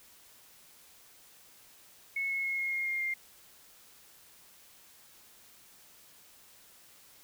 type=tone with pitch steps; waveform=sine; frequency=2194 / 2180 / 2166 / 2153 / 2139 / 2125 / 2112 Hz; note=C#7 / C#7 / C#7 / C7 / C7 / C7 / C7; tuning=-18 / -29 / -41 / +49 / +38 / +26 / +16 cents; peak=-30 dBFS; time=2.16-3.14 s; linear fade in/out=5 ms; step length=140 ms; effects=white hiss -58 dBFS RMS until 7.23 s